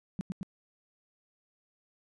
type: tone with echo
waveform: sine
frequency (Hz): 186.5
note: F#3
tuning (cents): +14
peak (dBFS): -29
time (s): 0.19-0.21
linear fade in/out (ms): 0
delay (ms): 110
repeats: 2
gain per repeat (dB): -2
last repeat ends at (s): 0.43
effects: resampled to 24000 Hz